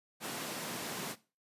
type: high-pass noise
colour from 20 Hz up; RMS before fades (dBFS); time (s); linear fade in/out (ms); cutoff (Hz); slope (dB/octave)
pink; -40; 0.2-1.16; 50; 160; 24
effects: noise-tail reverb RT60 0.3 s tail -17 dB re dry + resampled to 32000 Hz